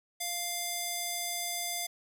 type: tone with band-pass filter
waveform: square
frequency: 698.5 Hz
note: F5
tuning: in tune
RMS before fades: -35 dBFS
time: 0.2-1.87 s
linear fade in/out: 10 ms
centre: 10000 Hz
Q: 0.6
effects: none